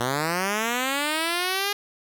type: linear sweep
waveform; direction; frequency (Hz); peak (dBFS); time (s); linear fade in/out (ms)
5% pulse; up; 116.54 to 411.9; -12; 0-1.73; 5
effects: none